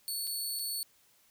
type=tone with dropouts; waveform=15% pulse; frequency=4433 Hz; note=C#8; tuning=1 cent flat; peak=-27 dBFS; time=0.08-0.83 s; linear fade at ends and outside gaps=0 ms; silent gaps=0.27-0.274 / 0.59-0.594 s; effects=white hiss -66 dBFS RMS until 1.3 s